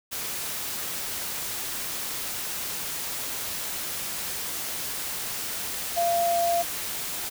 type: tone in noise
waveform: sine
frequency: 687 Hz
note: F5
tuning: 29 cents flat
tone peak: -21 dBFS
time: 5.96-6.63 s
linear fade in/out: 20 ms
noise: white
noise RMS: -32 dBFS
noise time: 0.11-7.3 s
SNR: +8 dB
effects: none